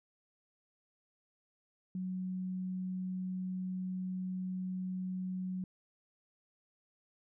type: tone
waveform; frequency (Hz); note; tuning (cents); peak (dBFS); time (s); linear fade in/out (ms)
sine; 185; F#3; 0; -35; 1.95-5.64; 2
effects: none